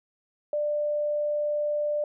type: tone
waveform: sine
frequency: 593 Hz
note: D5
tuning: 17 cents sharp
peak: -24 dBFS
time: 0.53-2.04 s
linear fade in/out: 2 ms
effects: none